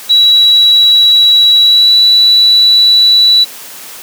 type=tone with pitch glide; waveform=sine; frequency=3905 to 3944 Hz; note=B7 to B7; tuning=-20 to -3 cents; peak=-3 dBFS; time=0.09-3.45 s; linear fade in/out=20 ms; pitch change=+17 cents; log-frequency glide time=1.61-1.96 s; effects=white hiss -29 dBFS RMS until 4.02 s + high-pass 200 Hz 12 dB/octave